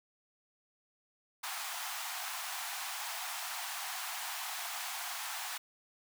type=high-pass noise; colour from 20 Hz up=pink; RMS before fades=-40 dBFS; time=1.43-5.58 s; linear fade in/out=10 ms; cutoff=690 Hz; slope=96 dB/octave; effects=none